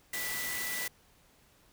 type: tone in noise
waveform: sine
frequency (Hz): 1975.5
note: B6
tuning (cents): 0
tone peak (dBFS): -37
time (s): 0.13-0.88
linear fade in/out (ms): 5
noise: white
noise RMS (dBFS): -37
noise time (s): 0.13-0.88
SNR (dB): -3
effects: pink hiss -64 dBFS RMS until 1.72 s